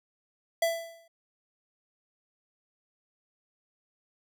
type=tone with exponential decay; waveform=square; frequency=666 Hz; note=E5; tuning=18 cents sharp; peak=-22 dBFS; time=0.62-1.08 s; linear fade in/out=5 ms; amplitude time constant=100 ms; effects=none